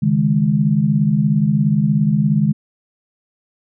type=chord; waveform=sine; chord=C# suspended second; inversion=none; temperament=equal; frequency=138.59 / 155.56 / 207.7 Hz; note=C#3 / D#3 / G#3; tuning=0 / 0 / 0 cents; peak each=-19 / -16 / -16 dBFS; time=0.02-2.53 s; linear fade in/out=10 ms; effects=none